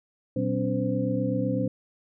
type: tone cluster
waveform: sine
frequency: 120.5 / 188.3 / 256 / 284 / 514 Hz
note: B2 / F#3 / C4 / C#4 / C5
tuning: -42 / +31 / -38 / +42 / -31 cents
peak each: -30 dBFS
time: 0.36-1.68 s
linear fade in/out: 5 ms
effects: none